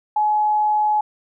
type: tone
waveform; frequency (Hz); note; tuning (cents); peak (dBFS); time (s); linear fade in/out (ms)
sine; 847; G#5; +34; -15; 0.16-1.01; 5
effects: none